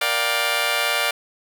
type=chord; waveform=10% pulse; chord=G minor seventh; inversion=first; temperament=just; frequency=470.4 / 588 / 705.6 / 784 Hz; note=Bb4 / D5 / F5 / G5; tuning=+16 / +2 / +18 / 0 cents; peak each=-21 / -16 / -17 / -20 dBFS; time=0.01-1.11 s; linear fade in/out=5 ms; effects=none